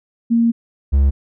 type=tone pair in turn; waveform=sine / triangle; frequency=232 / 69.1 Hz; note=A#3 / C#2; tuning=-8 / -5 cents; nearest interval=octave + major sixth; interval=2097 cents; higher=first; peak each=-11 / -8 dBFS; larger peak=second; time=0.3-0.52 / 0.92-1.11 s; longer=first; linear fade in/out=20 ms; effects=none